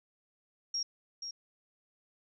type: tone with echo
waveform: sine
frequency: 5588 Hz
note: F8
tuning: in tune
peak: -31 dBFS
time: 0.74-0.83 s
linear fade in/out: 5 ms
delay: 480 ms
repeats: 1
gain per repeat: -7 dB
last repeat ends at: 1.31 s
effects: none